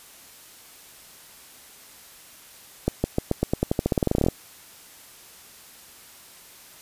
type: accelerating click train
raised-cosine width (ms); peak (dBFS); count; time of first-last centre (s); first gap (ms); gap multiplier
2; -7; 21; 2.88-4.285; 160; 0.9
effects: white hiss -48 dBFS RMS until 6.81 s + resampled to 32000 Hz